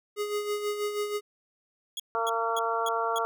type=tone with tremolo; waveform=square; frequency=415.3 Hz; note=G#4; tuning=in tune; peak=-27 dBFS; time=0.16-1.21 s; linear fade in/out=50 ms; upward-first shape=sine; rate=6.2 Hz; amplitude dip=55%
type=tone bursts; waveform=sawtooth; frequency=3335 Hz; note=G#7; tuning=7 cents sharp; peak=-29 dBFS; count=5; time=1.97-3.185 s; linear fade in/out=2 ms; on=27 ms; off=270 ms
type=harmonic tone; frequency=228.2 Hz; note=A#3; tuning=37 cents flat; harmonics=2 / 3 / 4 / 5 / 6; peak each=-32 / -32 / -32 / -32 / -32 dBFS; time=2.15-3.25 s; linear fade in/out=0 ms
effects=none